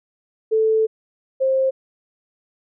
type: tone pair in turn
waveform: sine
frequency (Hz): 440 / 529.6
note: A4 / C5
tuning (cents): 0 / +21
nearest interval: minor third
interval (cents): 321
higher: second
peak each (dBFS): -14 / -15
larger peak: first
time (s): 0.51-0.87 / 1.4-1.71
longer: first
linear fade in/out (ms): 20
effects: none